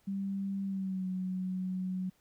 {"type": "tone with pitch glide", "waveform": "sine", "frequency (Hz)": [196, 185.32], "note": ["G3", "F#3"], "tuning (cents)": [0, 3], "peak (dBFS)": -32, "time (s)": [0.07, 2.1], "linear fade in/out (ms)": 10, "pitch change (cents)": -97, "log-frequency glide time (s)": [0.64, 1.07], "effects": ["pink hiss -70 dBFS RMS until 2.2 s"]}